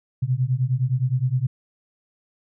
sine beating tone pair, 123.1 / 132.8 Hz, B2 / C3, -5 / +26 cents, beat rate 9.7 Hz, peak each -22 / -22 dBFS, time 0.22-1.47 s, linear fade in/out 10 ms, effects none

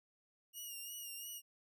5% pulse tone with vibrato, 2849 Hz, F7, 34 cents sharp, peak -37 dBFS, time 0.53-1.42 s, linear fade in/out 50 ms, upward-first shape sine, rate 2.9 Hz, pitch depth 46 cents each way, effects none

